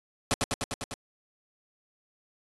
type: noise with echo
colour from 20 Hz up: pink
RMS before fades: -25 dBFS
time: 0.31-0.34 s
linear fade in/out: 0 ms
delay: 100 ms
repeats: 6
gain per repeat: -2 dB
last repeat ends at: 0.94 s
effects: resampled to 24000 Hz